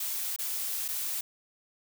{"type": "noise with dropouts", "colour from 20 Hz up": "blue", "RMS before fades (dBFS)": -33, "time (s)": [0, 1.21], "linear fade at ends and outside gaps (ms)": 5, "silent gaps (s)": [[0.363, 0.387], [0.881, 0.885]], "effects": []}